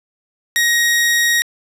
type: tone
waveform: sawtooth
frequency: 1884 Hz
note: A#6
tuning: 18 cents sharp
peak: -9 dBFS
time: 0.56-1.42 s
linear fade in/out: 0 ms
effects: resampled to 32000 Hz + 7-bit